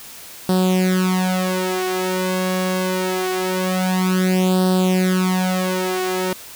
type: tone with flanger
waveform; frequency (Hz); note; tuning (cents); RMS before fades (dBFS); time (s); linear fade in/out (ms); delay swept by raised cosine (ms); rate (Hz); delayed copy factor
sawtooth; 185; F#3; 0; -19; 0.49-6.33; 2; 0.22 to 3.62; 0.24; +0.9
effects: white hiss -38 dBFS RMS until 6.55 s